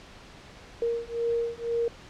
sine beating tone pair, 466.2 / 468.2 Hz, A#4 / A#4, 0 / +8 cents, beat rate 2 Hz, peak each -29 dBFS, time 0.82-1.88 s, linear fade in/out 2 ms, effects pink hiss -48 dBFS RMS until 2.09 s + low-pass 5000 Hz 12 dB/octave

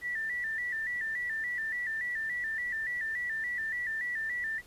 sine tone with vibrato, 1864.7 Hz, A#6, in tune, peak -31 dBFS, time 0.01-4.62 s, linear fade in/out 50 ms, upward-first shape square, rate 3.5 Hz, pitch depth 78 cents each way, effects pink hiss -57 dBFS RMS until 4.66 s + resampled to 32000 Hz

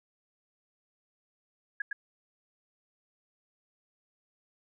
sine tone with echo, 1661.2 Hz, G#6, in tune, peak -29 dBFS, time 1.8-1.82 s, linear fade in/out 5 ms, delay 110 ms, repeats 1, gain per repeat -2 dB, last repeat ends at 1.93 s, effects none

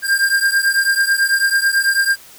square beating tone pair, 1596 / 1605.1 Hz, G6 / G6, +31 / +41 cents, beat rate 9.1 Hz, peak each -16 / -18 dBFS, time 0.02-2.17 s, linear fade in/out 50 ms, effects white hiss -42 dBFS RMS until 2.38 s

